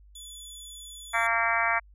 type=tone; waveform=20% pulse; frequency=3450 Hz; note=A7; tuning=35 cents flat; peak=-36 dBFS; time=0.15-1.27 s; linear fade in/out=5 ms
type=harmonic tone; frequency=229.5 Hz; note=A#3; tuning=27 cents flat; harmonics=3 / 4 / 5 / 6 / 7 / 8 / 9 / 10; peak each=-31 / -31 / -31 / -31 / -31 / -31 / -31 / -31 dBFS; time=1.13-1.8 s; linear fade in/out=20 ms
effects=added 50 Hz sine -51 dBFS peak until 1.94 s